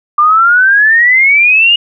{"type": "exponential sweep", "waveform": "sine", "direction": "up", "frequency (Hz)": [1180, 2888], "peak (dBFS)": -4, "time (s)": [0.18, 1.76], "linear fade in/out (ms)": 5, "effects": []}